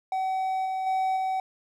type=tone with level steps; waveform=triangle; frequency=758 Hz; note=F#5; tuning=42 cents sharp; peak=-23 / -25 / -21 / -23 dBFS; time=0.12-1.4 s; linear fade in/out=2 ms; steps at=0.65 / 0.86 / 1.16 s; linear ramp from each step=10 ms; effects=none